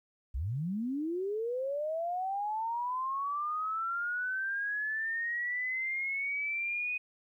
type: linear sweep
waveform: sine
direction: up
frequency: 53.4 to 2499 Hz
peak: -31 dBFS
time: 0.34-6.98 s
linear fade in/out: 10 ms
effects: 12-bit